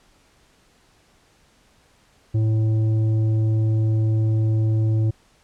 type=tone with tanh clipping; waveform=triangle; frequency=109.8 Hz; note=A2; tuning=3 cents flat; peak=-18 dBFS; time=2.34-5.11 s; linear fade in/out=10 ms; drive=12 dB; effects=pink hiss -58 dBFS RMS until 5.43 s + low-pass 9000 Hz 12 dB/octave